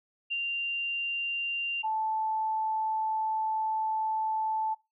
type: tone pair in turn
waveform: sine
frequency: 2780 / 875.6 Hz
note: F7 / A5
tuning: -9 / -9 cents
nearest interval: octave + minor sixth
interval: 2000 cents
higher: first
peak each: -27 dBFS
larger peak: neither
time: 0.3-1.83 / 1.83-4.75 s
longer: second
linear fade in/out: 20 ms
effects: noise-tail reverb RT60 0.2 s tail -19 dB re dry